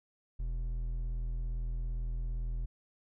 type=tone with hard clipping; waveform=sine; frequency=41.2 Hz; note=E1; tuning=in tune; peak=-34 dBFS; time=0.39-2.66 s; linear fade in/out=10 ms; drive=6 dB; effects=none